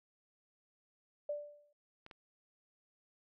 sine tone with exponential decay, 587.3 Hz, D5, in tune, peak -33 dBFS, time 1.29-1.73 s, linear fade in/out 5 ms, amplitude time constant 94 ms
clicks, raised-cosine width 0.3 ms, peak -35 dBFS, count 2, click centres 2.064 / 2.112 s
effects none

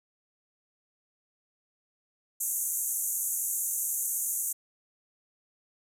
white band-pass noise, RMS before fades -31 dBFS, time 2.4-4.53 s, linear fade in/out 10 ms, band 6300 to 14000 Hz, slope 96 dB/octave, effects none

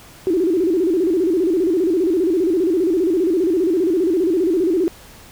sine tone with vibrato, 349.2 Hz, F4, in tune, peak -14 dBFS, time 0.27-4.88 s, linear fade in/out 0 ms, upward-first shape square, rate 15 Hz, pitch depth 130 cents each way, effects pink hiss -43 dBFS RMS until 5.31 s

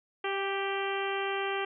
harmonic tone with a mistuned harmonic, 392 Hz, G4, in tune, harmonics 1 / 2 / 3 / 4 / 5 / 6 / 7 / 8, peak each -33 / -36 / -38 / -39 / -40 / -41 / -41 / -42 dBFS, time 0.24-1.65 s, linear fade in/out 5 ms, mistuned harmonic 2, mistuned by +15 cents, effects none

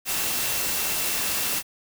sine tone in noise, 2692 Hz, E7, 36 cents sharp, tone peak -37 dBFS, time 0.05-1.63 s, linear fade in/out 50 ms, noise white, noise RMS -26 dBFS, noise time 0.05-1.63 s, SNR -14 dB, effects none

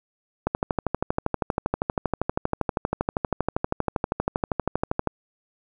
click train, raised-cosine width 1 ms, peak -8 dBFS, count 59, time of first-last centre 0.47-5.073 s, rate 12.6 Hz, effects none

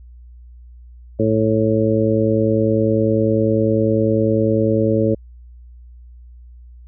harmonic tone, 110 Hz, A2, in tune, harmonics 1 / 2 / 3 / 4 / 5, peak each -20 / -20 / -20 / -20 / -20 dBFS, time 1.19-5.15 s, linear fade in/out 10 ms, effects added 60 Hz sine -38 dBFS peak until 6.87 s

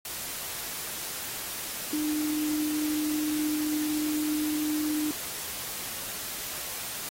sine tone in noise, 303.2 Hz, D#4, 45 cents flat, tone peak -26 dBFS, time 1.93-5.11 s, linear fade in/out 2 ms, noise white, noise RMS -36 dBFS, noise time 0.05-7.09 s, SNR +7 dB, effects AAC 48 kbps

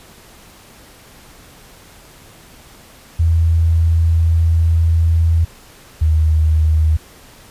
sine tone pair in turn, 82.41 / 78.46 Hz, E2 / D#2, 0 / +15 cents, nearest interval minor second, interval 85 cents, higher first, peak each -10 dBFS, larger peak neither, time 3.19-5.45 / 6.01-6.97 s, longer first, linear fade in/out 10 ms, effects pink hiss -43 dBFS RMS until 7.5 s + resampled to 32000 Hz

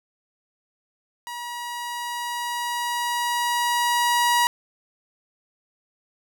sawtooth tone with level ramp, 960 Hz, B5, 49 cents flat, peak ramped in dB -28 to -13 dBFS, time 1.27-4.47 s, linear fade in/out 0 ms, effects none

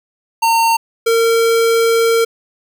square tone pair in turn, 913 / 458 Hz, A#5 / A#4, -36 / -31 cents, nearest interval octave, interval 1195 cents, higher first, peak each -11 dBFS, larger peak neither, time 0.42-0.77 / 1.06-2.25 s, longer second, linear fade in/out 10 ms, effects none

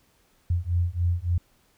sine beating tone pair, 85.5 / 89 Hz, F2 / F2, -36 / +33 cents, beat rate 3.5 Hz, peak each -25 dBFS, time 0.5-1.38 s, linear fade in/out 5 ms, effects pink hiss -64 dBFS RMS until 1.77 s

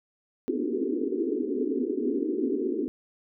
pink band-pass noise, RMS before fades -28 dBFS, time 0.48-2.88 s, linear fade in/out 0 ms, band 240 to 440 Hz, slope 96 dB/octave, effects none

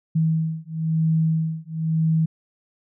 sine beating tone pair, 160 / 161 Hz, D#3 / E3, +49 / -41 cents, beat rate 1 Hz, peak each -22 dBFS, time 0.15-2.26 s, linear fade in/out 10 ms, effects none

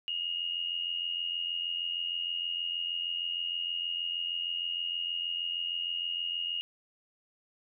sine tone with amplitude modulation, 2860 Hz, F7, 41 cents sharp, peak -28 dBFS, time 0.08-6.61 s, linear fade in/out 0 ms, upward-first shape sine, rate 86.4 Hz, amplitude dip 65%, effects none

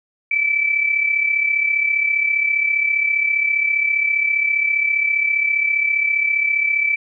sine tone pair together, 2284 / 2319 Hz, D7 / D7, -49 / -22 cents, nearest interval unison, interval 27 cents, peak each -23 / -16 dBFS, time 0.31-6.96 s, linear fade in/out 5 ms, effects none

